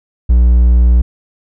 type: tone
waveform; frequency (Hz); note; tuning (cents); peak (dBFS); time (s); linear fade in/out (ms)
triangle; 60; B1; -49; -3; 0.29-1.02; 10
effects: none